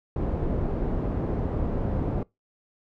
pink low-pass noise, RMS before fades -27 dBFS, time 0.16-2.23 s, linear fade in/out 2 ms, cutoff 510 Hz, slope 12 dB/octave, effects noise-tail reverb RT60 0.2 s tail -23 dB re dry

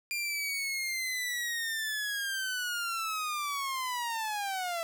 sawtooth linear sweep, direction down, 2400 to 659.3 Hz, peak -28 dBFS, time 0.11-4.83 s, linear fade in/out 0 ms, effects none

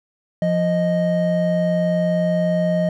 triangle tone pair together, 174.42 / 622.3 Hz, F3 / D#5, -2 / 0 cents, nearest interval octave + minor seventh, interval 2202 cents, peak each -17 dBFS, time 0.42-2.89 s, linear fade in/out 2 ms, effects none

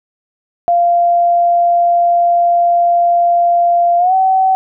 sine tone with pitch glide, 693 to 760.1 Hz, F5 to F#5, -14 to +46 cents, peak -8 dBFS, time 0.68-4.55 s, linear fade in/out 0 ms, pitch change +160 cents, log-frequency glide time 3.98-4.14 s, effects none

